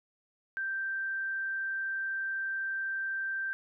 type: tone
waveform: sine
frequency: 1568 Hz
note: G6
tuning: in tune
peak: -31 dBFS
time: 0.57-3.53 s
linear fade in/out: 0 ms
effects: none